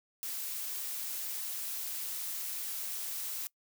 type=noise; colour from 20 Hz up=blue; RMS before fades=-38 dBFS; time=0.23-3.47 s; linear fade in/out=0 ms; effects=noise-tail reverb RT60 0.1 s tail -22 dB re dry